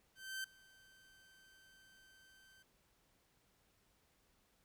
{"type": "tone with ADSR envelope", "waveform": "sawtooth", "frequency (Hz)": 1549, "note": "G6", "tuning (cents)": -21, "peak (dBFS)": -36, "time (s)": [0.15, 2.63], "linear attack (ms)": 290, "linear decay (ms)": 4, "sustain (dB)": -24, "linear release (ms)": 10, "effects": ["pink hiss -75 dBFS RMS until 4.64 s"]}